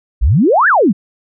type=exponential two-way sweep; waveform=sine; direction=up then down; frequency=47.21 to 1802 to 165 Hz; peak=-7 dBFS; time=0.21-0.93 s; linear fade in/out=20 ms; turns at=0.68 s; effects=none